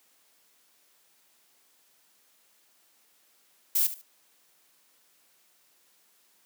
violet noise with echo, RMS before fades -24 dBFS, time 3.75-3.87 s, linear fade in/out 5 ms, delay 73 ms, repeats 2, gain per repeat -13 dB, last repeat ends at 4.016 s, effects white hiss -65 dBFS RMS until 6.45 s + high-pass 200 Hz 12 dB/octave

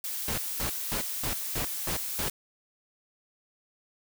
blue noise, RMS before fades -34 dBFS, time 0.04-2.3 s, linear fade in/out 2 ms
pink noise bursts, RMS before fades -32 dBFS, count 7, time 0.28-2.286 s, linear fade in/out 2 ms, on 98 ms, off 220 ms
effects none

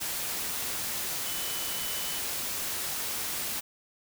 sine tone in noise, 3000 Hz, F#7, 23 cents sharp, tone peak -41 dBFS, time 1.25-2.2 s, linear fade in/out 20 ms, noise white, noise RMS -33 dBFS, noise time 0-3.61 s, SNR -11 dB, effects none

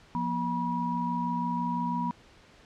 sine tone cluster, 174 / 240.1 / 968 Hz, F3 / B3 / B5, -6 / -49 / -35 cents, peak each -33 / -32 / -30 dBFS, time 0.15-2.11 s, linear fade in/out 0 ms, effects pink hiss -56 dBFS RMS until 2.65 s + low-pass 5000 Hz 12 dB/octave

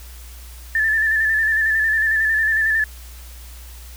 sine tone with vibrato, 1760 Hz, A6, in tune, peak -15 dBFS, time 0.75-2.84 s, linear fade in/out 2 ms, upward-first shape square, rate 11 Hz, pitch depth 35 cents each way, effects added 60 Hz sine -36 dBFS peak until 3.96 s + white hiss -44 dBFS RMS until 3.96 s

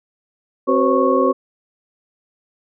sine tone cluster, 264.3 / 375.4 / 501 / 542 / 1102 Hz, C4 / F#4 / B4 / C#5 / C#6, +18 / +25 / +25 / -39 / -11 cents, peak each -19 dBFS, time 0.67-1.33 s, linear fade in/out 20 ms, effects none

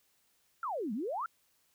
sine exponential two-way sweep, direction down then up, 1416 to 196.4 to 1416 Hz, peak -33 dBFS, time 0.63-1.26 s, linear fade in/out 2 ms, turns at 0.93 s, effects white hiss -72 dBFS RMS until 1.74 s

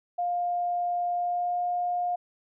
sine tone with pitch glide, 705 to 710.3 Hz, F5 to F5, +16 to +29 cents, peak -25 dBFS, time 0.18-2.16 s, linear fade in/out 10 ms, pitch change +13 cents, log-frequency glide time 1.13-1.61 s, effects none

